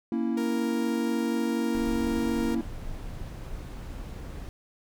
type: chord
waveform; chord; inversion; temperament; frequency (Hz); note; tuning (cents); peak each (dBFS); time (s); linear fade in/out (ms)
triangle; A# diminished; none; equal; 233.1 / 277.2 / 329.6; A#3 / C#4 / E4; 0 / 0 / 0; -26 / -30 / -28; 0.12-2.61; 2
type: tone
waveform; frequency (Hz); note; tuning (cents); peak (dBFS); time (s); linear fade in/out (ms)
sawtooth; 466.5; A#4; +1; -30; 0.37-2.55; 5
type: noise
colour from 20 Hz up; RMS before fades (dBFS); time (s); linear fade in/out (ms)
brown; -37; 1.75-4.49; 0
effects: none